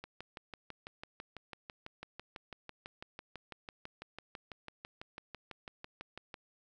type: click train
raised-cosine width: 0.3 ms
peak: -28 dBFS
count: 39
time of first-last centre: 0.04-6.342 s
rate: 6.03 Hz
effects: none